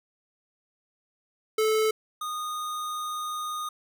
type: tone pair in turn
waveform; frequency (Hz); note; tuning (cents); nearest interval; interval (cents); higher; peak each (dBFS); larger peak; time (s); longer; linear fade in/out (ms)
square; 435.5 / 1231.8; A4 / D#6; -18 / -18; octave + tritone; 1800; second; -22 / -31; first; 1.58-1.91 / 2.21-3.69; second; 5
effects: none